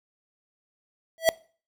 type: tone with exponential growth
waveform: square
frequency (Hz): 654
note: E5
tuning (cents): -14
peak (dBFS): -13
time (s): 1.18-1.29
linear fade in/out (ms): 0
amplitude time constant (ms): 22
effects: noise-tail reverb RT60 0.4 s tail -22 dB re dry